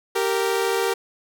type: tone pair together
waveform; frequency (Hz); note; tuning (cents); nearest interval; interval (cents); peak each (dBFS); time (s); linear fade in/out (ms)
sawtooth; 390 / 463.8; G4 / A#4; -9 / -9; minor third; 300; -19; 0.15-0.94; 10
effects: none

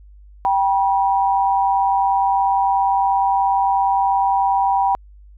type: tone pair together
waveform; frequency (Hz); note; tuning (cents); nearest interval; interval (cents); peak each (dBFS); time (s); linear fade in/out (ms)
sine; 784 / 966.9; G5 / B5; 0 / -37; major third; 363; -16 / -18; 0.45-4.95; 0
effects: added 50 Hz sine -41 dBFS peak until 5.37 s

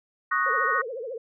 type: chord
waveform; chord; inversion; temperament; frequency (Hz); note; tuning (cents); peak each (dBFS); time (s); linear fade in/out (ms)
sine; D# minor seventh; third; equal; 1108.7 / 1244.5 / 1480 / 1864.7; C#6 / D#6 / F#6 / A#6; 0 / 0 / 0 / 0; -27; 0.31-0.82; 10
type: tone with vibrato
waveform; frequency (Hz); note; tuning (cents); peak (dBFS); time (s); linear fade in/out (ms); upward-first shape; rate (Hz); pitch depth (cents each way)
sine; 490.4; B4; -12; -31; 0.46-1.18; 5; triangle; 14; 240
effects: none

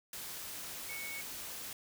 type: tone in noise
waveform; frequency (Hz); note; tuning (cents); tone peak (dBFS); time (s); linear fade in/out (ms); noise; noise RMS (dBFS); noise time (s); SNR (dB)
sine; 2217; C#7; 0; -42; 0.89-1.21; 2; white; -44; 0.13-1.73; -1
effects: none

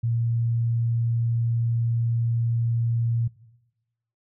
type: tone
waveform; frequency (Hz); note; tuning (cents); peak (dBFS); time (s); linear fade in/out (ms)
sine; 116.54; A#2; 0; -21; 0.03-3.28; 10
effects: noise-tail reverb RT60 1.0 s tail -19 dB re dry

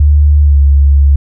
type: tone with pitch glide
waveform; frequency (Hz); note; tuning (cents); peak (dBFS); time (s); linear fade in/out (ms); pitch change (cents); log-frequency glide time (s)
sine; 73.42 to 70.31; D2 to C#2; 0 to +25; -3; 0-1.16; 5; -75; 0.43-0.58
effects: none

